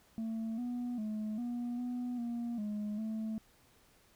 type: tone with pitch steps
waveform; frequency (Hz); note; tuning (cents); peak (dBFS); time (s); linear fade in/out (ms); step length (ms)
sine; 224.1 / 244 / 214.5 / 241 / 246 / 236.5 / 209.3 / 219.6; A3 / B3 / A3 / B3 / B3 / A#3 / G#3 / A3; +32 / -21 / -44 / -42 / -7 / +25 / +14 / -3; -32; 0.18-3.38; 0; 400
effects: tanh soft clip ceiling -34 dBFS + pink hiss -66 dBFS RMS until 4.15 s